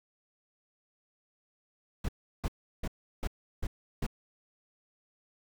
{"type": "noise bursts", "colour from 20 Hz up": "brown", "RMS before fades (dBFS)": -31, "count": 6, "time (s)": [2.04, 4.066], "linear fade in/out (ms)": 5, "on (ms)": 46, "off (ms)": 350, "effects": []}